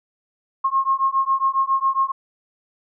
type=beating tone pair; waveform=sine; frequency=1073 / 1080.3 Hz; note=C6 / C#6; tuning=+43 / -45 cents; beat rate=7.3 Hz; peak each=-20 dBFS; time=0.64-2.12 s; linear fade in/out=10 ms; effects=none